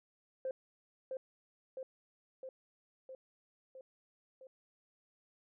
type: tone with echo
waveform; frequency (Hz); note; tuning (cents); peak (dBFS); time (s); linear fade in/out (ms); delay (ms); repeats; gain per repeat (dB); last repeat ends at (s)
sine; 523.3; C5; 0; -34; 0.45-0.51; 2; 660; 6; -3; 4.47
effects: tanh soft clip ceiling -31 dBFS